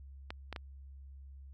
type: clicks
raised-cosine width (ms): 0.3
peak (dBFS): -24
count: 3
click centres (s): 0.305 / 0.527 / 0.562
effects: added 68 Hz sine -48 dBFS peak until 1.53 s